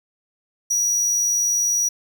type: tone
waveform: square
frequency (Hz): 5800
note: F#8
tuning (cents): -35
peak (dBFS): -18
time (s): 0.7-1.89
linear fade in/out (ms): 10
effects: 9-bit